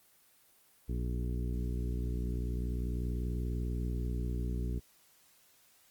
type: harmonic tone with a mistuned harmonic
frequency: 60.3 Hz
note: B1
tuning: 41 cents flat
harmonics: 1 / 2 / 3 / 4 / 5 / 6 / 7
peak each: -33 / -39 / -43 / -45 / -47 / -49 / -50 dBFS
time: 0.88-4.8 s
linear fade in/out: 20 ms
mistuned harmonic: 7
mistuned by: +19 cents
effects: white hiss -65 dBFS RMS until 5.9 s + Opus 24 kbps